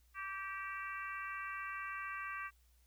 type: harmonic tone with a mistuned harmonic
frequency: 386.7 Hz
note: G4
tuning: 24 cents flat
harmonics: 3 / 4 / 5 / 6 / 7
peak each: -44 / -46 / -48 / -50 / -51 dBFS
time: 0.14-2.51 s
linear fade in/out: 50 ms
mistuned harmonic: 4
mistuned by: +27 cents
effects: added 60 Hz sine -66 dBFS peak until 2.86 s + white hiss -75 dBFS RMS until 2.86 s